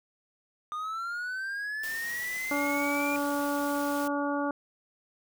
triangle linear sweep, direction up, 1211 to 2400 Hz, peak -30 dBFS, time 0.72-3.16 s, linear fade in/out 0 ms
white noise, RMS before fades -42 dBFS, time 1.83-4.08 s, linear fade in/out 5 ms
harmonic tone, 286.4 Hz, D4, 43 cents flat, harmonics 1 / 2 / 3 / 4 / 5, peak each -30 / -33 / -35 / -36 / -37 dBFS, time 2.51-4.51 s, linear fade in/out 2 ms
effects none

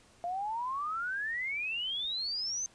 sine exponential sweep, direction up, 684 to 6350 Hz, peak -32 dBFS, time 0.24-2.66 s, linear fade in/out 0 ms, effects pink hiss -61 dBFS RMS until 2.74 s + resampled to 22050 Hz

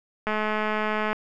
click train, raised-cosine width 0.5 ms, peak -12 dBFS, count 185, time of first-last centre 0.27-1.13 s, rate 214 Hz, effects none

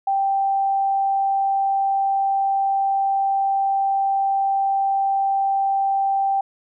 sine tone, 784 Hz, G5, in tune, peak -17 dBFS, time 0.07-6.41 s, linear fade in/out 5 ms, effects none

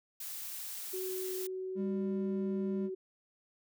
blue noise, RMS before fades -42 dBFS, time 0.2-1.47 s, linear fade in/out 5 ms
sine tone with pitch glide, 373.2 to 376 Hz, F#4 to F#4, +15 to +28 cents, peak -36 dBFS, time 0.93-2.95 s, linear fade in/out 10 ms, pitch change +13 cents, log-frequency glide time 1.34-1.91 s
triangle tone, 199.3 Hz, G3, 29 cents sharp, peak -31 dBFS, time 1.75-2.9 s, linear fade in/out 50 ms
effects none

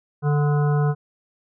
harmonic tone with a mistuned harmonic, 146.83 Hz, D3, in tune, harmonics 1 / 3 / 5 / 7 / 9 / 10, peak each -17 / -27 / -31 / -34 / -36 / -37 dBFS, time 0.22-0.95 s, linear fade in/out 50 ms, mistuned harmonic 9, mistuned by -67 cents, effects none

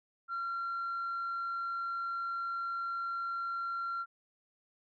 sine tone, 1372 Hz, F6, 31 cents flat, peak -32 dBFS, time 0.28-4.06 s, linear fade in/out 50 ms, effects tanh soft clip ceiling -31 dBFS

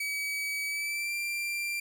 40% pulse tone with pitch glide, 2278 to 2367 Hz, C#7 to D7, +47 to +13 cents, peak -30 dBFS, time 0-1.8 s, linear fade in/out 5 ms, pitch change +66 cents, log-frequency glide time 0.66-1.15 s, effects none

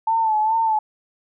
sine tone with vibrato, 880 Hz, A5, in tune, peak -16 dBFS, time 0.07-0.79 s, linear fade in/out 5 ms, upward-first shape sine, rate 2.4 Hz, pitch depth 54 cents each way, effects none

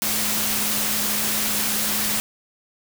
sine tone in noise, 211.3 Hz, G#3, 30 cents sharp, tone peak -33 dBFS, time 0.02-2.2 s, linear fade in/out 0 ms, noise white, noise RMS -23 dBFS, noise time 0.02-2.2 s, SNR -13 dB, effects none

